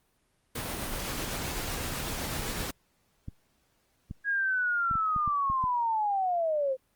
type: noise with tremolo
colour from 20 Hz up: pink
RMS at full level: -33 dBFS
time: 0.55-2.71 s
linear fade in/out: 5 ms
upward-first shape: triangle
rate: 7.9 Hz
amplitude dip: 25%
type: clicks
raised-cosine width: 5 ms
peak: -25 dBFS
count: 10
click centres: 2.395 / 2.605 / 3.284 / 4.111 / 4.912 / 4.955 / 5.163 / 5.277 / 5.5 / 5.64 s
type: linear sweep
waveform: sine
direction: down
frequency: 1655 to 510 Hz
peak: -25 dBFS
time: 4.24-6.77 s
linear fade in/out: 50 ms
effects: pink hiss -71 dBFS RMS until 6.95 s + Opus 32 kbps